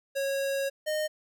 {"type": "tone pair in turn", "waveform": "square", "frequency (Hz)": [549, 614], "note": ["C#5", "D#5"], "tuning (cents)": [-17, -23], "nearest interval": "major second", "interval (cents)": 194, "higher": "second", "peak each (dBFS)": -28, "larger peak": "neither", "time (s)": [[0.15, 0.7], [0.86, 1.08]], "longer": "first", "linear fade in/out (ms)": 20, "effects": []}